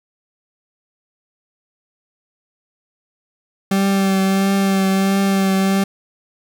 40% pulse tone with vibrato, 194.1 Hz, G3, 17 cents flat, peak -13 dBFS, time 3.71-5.84 s, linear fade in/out 5 ms, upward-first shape triangle, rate 1.5 Hz, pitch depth 24 cents each way, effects 9-bit

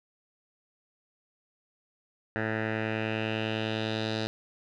10% pulse tone with low-pass filter sweep, 110 Hz, A2, in tune, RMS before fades -31 dBFS, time 2.36-4.27 s, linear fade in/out 0 ms, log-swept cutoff 1800 to 4300 Hz, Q 3.3, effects none

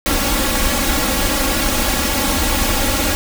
pink noise with comb filter, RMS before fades -17 dBFS, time 0.06-3.15 s, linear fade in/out 0 ms, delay 3.6 ms, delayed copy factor +0.9, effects none

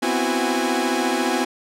sawtooth tone cluster, 248 / 262.3 / 332.4 / 370.3 / 824 Hz, B3 / C4 / E4 / F#4 / G#5, +7 / +4 / +15 / +1 / -14 cents, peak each -22 dBFS, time 0.02-1.45 s, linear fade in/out 10 ms, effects low-pass 11000 Hz 12 dB/octave

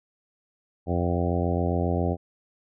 harmonic tone with a mistuned harmonic, 87.31 Hz, F2, in tune, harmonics 1 / 2 / 3 / 4 / 5 / 6 / 7 / 8 / 9, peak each -26 / -29 / -31 / -32 / -33 / -34 / -34 / -35 / -36 dBFS, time 0.86-2.17 s, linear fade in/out 50 ms, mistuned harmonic 9, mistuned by -19 cents, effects none

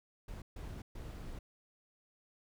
brown noise bursts at uneven times, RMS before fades -45 dBFS, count 3, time 0.28-0.42 / 0.56-0.82 / 0.95-1.39 s, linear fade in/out 5 ms, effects none

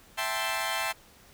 15% pulse chord, A minor seventh, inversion second, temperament equal, 659.3 / 784 / 880 / 1046.5 Hz, E5 / G5 / A5 / C6, 0 / 0 / 0 / 0 cents, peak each -28 / -28 / -28 / -27 dBFS, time 0.17-0.93 s, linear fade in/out 20 ms, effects pink hiss -56 dBFS RMS until 1.33 s

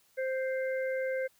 harmonic tone, 523.3 Hz, C5, in tune, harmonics 1 / 3 / 4, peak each -30 / -40 / -42 dBFS, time 0.17-1.28 s, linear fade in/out 20 ms, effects white hiss -67 dBFS RMS until 1.39 s

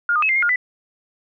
sine tone with pitch steps, 1417 / 1222 / 2577 / 2096 / 2138 / 1420 / 1993 Hz, F6 / D#6 / E7 / C7 / C7 / F6 / B6, +25 / -32 / -40 / +2 / +37 / +28 / +15 cents, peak -15 dBFS, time 0.09-0.559 s, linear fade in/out 2 ms, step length 67 ms, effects none

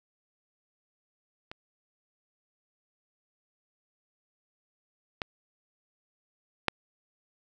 clicks, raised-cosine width 0.3 ms, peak -24 / -15 / -7 dBFS, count 3, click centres 1.515 / 5.218 / 6.683 s, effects none

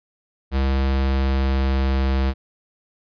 square tone with pitch glide, 67.1 to 66.6 Hz, C2 to C2, +44 to +31 cents, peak -18 dBFS, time 0.51-2.34 s, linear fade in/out 50 ms, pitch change -13 cents, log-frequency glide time 0.85-2.18 s, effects resampled to 11025 Hz

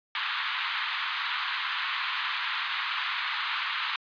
pink band-pass noise, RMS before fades -31 dBFS, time 0.15-3.96 s, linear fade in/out 2 ms, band 1000 to 4000 Hz, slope 48 dB/octave, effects resampled to 11025 Hz

